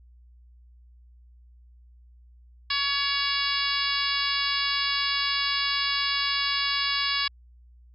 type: harmonic tone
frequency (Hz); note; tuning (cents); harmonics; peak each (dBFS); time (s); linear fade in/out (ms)
563; C#5; +27; 2 / 3 / 4 / 5 / 6 / 7 / 8 / 9; -32 / -32 / -32 / -32 / -32 / -32 / -32 / -32; 2.7-7.28; 5
effects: added 60 Hz sine -50 dBFS peak until 7.94 s